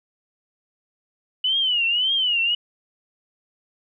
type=tone with vibrato; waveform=sine; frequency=2960 Hz; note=F#7; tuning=in tune; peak=-18 dBFS; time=1.44-2.55 s; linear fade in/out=5 ms; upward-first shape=triangle; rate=1.8 Hz; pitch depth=170 cents each way; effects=none